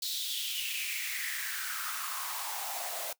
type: noise with high-pass filter sweep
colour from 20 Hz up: white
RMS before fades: -36 dBFS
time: 0.02-3.13 s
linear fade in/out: 5 ms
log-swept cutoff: 4100 to 590 Hz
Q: 5.3
effects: noise-tail reverb RT60 0.1 s tail -20 dB re dry